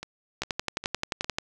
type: two click trains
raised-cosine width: 0.2 ms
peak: -10 / -19 dBFS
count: 12 / 4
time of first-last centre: 0.42-1.385 / 0.03-1.245 s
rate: 11.4 / 2.47 Hz
effects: none